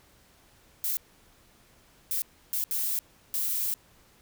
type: noise bursts at uneven times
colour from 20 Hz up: violet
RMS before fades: -29 dBFS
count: 5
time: 0.84-0.97 / 2.11-2.22 / 2.53-2.64 / 2.71-2.99 / 3.34-3.74 s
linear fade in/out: 0 ms
effects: pink hiss -60 dBFS RMS until 4.21 s